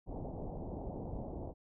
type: low-pass noise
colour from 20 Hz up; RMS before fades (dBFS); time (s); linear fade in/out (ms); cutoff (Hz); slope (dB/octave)
pink; -42; 0.06-1.54; 50; 830; 48
effects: none